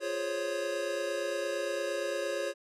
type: chord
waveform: square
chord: Db major seventh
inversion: first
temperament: equal with one note detuned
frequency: 349.2 / 415.3 / 525.7 / 554.4 Hz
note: F4 / Ab4 / C5 / Db5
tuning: 0 / 0 / +8 / 0 cents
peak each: -40 / -40 / -40 / -34 dBFS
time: 0-2.54 s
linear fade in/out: 50 ms
effects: low-pass 9000 Hz 12 dB/octave